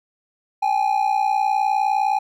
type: ring-modulated tone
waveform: triangle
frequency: 818 Hz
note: G#5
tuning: 26 cents flat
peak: -12 dBFS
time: 0.62-2.19 s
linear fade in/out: 10 ms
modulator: 29.9 Hz
effects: none